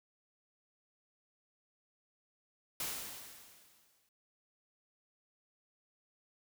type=noise with exponential decay; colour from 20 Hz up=white; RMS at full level=-37 dBFS; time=2.8-4.09 s; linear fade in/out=2 ms; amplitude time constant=280 ms; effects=none